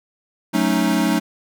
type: chord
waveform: square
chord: D# half-diminished seventh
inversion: first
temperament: equal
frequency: 185 / 220 / 277.2 / 311.1 Hz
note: F#3 / A3 / C#4 / D#4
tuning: 0 / 0 / 0 / 0 cents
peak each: -23 / -22 / -23 / -22 dBFS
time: 0.53-1.2 s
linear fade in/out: 20 ms
effects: none